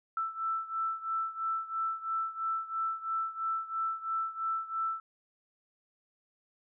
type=beating tone pair; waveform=sine; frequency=1325 / 1328 Hz; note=E6 / E6; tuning=+9 / +12 cents; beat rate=3 Hz; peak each=-33 / -36 dBFS; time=0.17-5 s; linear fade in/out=2 ms; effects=none